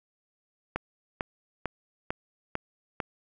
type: click train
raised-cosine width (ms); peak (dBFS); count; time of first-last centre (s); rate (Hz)
0.5; -14; 6; 0.76-3.002; 2.23
effects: none